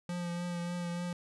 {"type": "tone with vibrato", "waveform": "square", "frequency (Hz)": 174.4, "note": "F3", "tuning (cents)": -2, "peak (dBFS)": -35, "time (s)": [0.09, 1.13], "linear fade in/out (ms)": 2, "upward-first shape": "triangle", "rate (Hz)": 3.4, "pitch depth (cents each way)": 25, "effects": ["resampled to 24000 Hz"]}